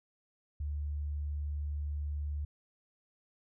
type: tone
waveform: sine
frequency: 73.42 Hz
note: D2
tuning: in tune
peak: -33 dBFS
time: 0.6-2.45 s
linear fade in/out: 5 ms
effects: none